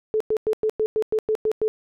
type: tone bursts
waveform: sine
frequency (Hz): 434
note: A4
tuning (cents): -24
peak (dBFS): -18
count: 10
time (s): 0.14-1.68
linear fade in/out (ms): 0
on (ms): 64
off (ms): 100
effects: none